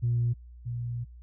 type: tone pair in turn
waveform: sine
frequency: 119.2 / 120.1 Hz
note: A#2 / B2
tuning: +39 / -48 cents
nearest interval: unison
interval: 13 cents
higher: second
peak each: -22 / -30 dBFS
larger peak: first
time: 0.02-0.34 / 0.65-1.05 s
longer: second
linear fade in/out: 20 ms
effects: tanh soft clip ceiling -19 dBFS + added 60 Hz sine -45 dBFS peak until 1.22 s